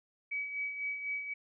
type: tone with tremolo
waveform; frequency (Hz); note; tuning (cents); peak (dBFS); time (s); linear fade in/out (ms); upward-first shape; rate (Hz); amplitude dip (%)
sine; 2277; C#7; +46; -32; 0.31-1.34; 10; sine; 4; 55
effects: none